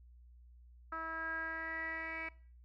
10% pulse tone with low-pass filter sweep, 324.1 Hz, E4, 29 cents flat, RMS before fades -41 dBFS, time 0.92-2.29 s, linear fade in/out 5 ms, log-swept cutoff 1400 to 2300 Hz, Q 8.4, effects noise-tail reverb RT60 0.5 s tail -22 dB re dry + added 60 Hz sine -56 dBFS peak until 2.64 s

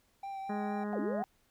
triangle tone with vibrato, 782 Hz, G5, 4 cents flat, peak -36 dBFS, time 0.23-0.84 s, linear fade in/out 5 ms, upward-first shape triangle, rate 4.3 Hz, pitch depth 22 cents each way
harmonic tone, 207.7 Hz, G#3, in tune, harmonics 1 / 2 / 3 / 4 / 5 / 6 / 7 / 8 / 9, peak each -35 / -41 / -45 / -47 / -49 / -51 / -52 / -53 / -54 dBFS, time 0.49-1.23 s, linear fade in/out 10 ms
sine linear two-way sweep, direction down then up, 784 to 246.9 to 784 Hz, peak -34 dBFS, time 0.93-1.24 s, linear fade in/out 0 ms, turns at 1 s
effects pink hiss -71 dBFS RMS until 1.5 s

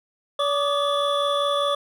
triangle tone cluster, 571 / 1154 / 1219 / 3443 Hz, D5 / D6 / D#6 / A7, -49 / -31 / -36 / -38 cents, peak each -21 / -24 / -27 / -26 dBFS, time 0.39-1.75 s, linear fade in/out 5 ms, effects none

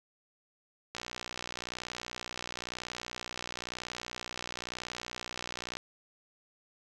click train, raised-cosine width 0.2 ms, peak -20 dBFS, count 295, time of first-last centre 0.95-5.77 s, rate 61 Hz, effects none

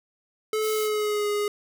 square tone with pitch glide, 432.7 to 414.1 Hz, A4 to G#4, -29 to -5 cents, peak -24 dBFS, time 0.53-1.48 s, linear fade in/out 2 ms, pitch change -76 cents, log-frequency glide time 0.71-1.28 s
pink high-pass noise, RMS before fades -36 dBFS, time 0.6-0.9 s, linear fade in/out 50 ms, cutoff 6300 Hz, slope 12 dB/octave
effects none

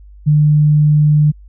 sine tone, 150 Hz, D3, 37 cents sharp, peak -7 dBFS, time 0.26-1.32 s, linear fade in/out 20 ms, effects added 50 Hz sine -36 dBFS peak until 1.48 s

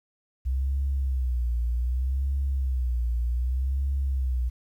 sine tone with vibrato, 63.6 Hz, C2, 48 cents flat, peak -22 dBFS, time 0.45-4.5 s, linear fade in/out 20 ms, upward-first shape sine, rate 0.65 Hz, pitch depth 130 cents each way, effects tanh soft clip ceiling -19 dBFS + 10-bit

